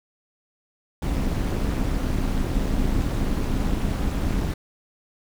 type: noise with amplitude modulation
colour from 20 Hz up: brown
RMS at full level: -20 dBFS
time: 1.02-4.54 s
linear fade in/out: 5 ms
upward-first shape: sine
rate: 230 Hz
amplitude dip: 75%
effects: none